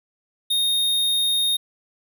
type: tone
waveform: square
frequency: 3700 Hz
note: A#7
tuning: 14 cents flat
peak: -19 dBFS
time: 0.5-1.57 s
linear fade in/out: 10 ms
effects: none